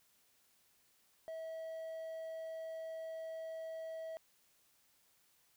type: tone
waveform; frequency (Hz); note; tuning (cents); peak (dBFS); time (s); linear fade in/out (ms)
triangle; 647; E5; -32; -40; 1.28-4.17; 0
effects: white hiss -72 dBFS RMS until 5.56 s